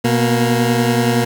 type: tone pair together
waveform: 20% pulse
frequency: 122.3 / 234 Hz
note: B2 / A#3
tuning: -16 / +7 cents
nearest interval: major seventh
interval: 1123 cents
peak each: -11 dBFS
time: 0.04-1.25 s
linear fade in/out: 10 ms
effects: 7-bit